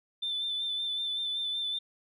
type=tone with vibrato; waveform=sine; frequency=3538 Hz; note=A7; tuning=9 cents sharp; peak=-29 dBFS; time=0.22-1.79 s; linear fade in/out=10 ms; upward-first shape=sine; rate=5.3 Hz; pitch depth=28 cents each way; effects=tanh soft clip ceiling -25 dBFS